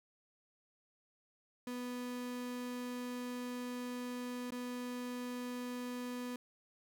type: tone with dropouts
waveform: 35% pulse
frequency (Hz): 246.9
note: B3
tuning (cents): 0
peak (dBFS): -38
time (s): 1.67-6.36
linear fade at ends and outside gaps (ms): 2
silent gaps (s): 4.506-4.521
effects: 13-bit